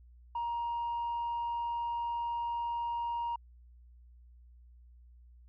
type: tone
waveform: sine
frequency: 942 Hz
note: A#5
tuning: 18 cents sharp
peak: -30 dBFS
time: 0.35-3.36 s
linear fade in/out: 5 ms
effects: tanh soft clip ceiling -30 dBFS + added 60 Hz sine -54 dBFS peak until 5.48 s